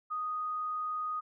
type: tone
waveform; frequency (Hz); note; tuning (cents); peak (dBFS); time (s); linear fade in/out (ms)
sine; 1243; D#6; -2; -32; 0.1-1.21; 20
effects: none